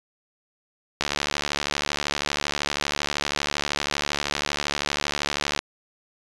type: click train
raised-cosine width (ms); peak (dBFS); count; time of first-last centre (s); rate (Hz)
0.2; -6; 334; 1.01-5.59; 72.7
effects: resampled to 22050 Hz